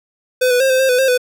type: tone with pitch steps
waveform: square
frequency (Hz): 506 / 493 / 533 / 518 / 530 / 498.7 / 531 / 497.9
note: B4 / B4 / C5 / C5 / C5 / B4 / C5 / B4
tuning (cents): +42 / -3 / +32 / -17 / +22 / +17 / +25 / +14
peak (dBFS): -12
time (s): 0.41-1.178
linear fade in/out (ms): 10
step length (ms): 96
effects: none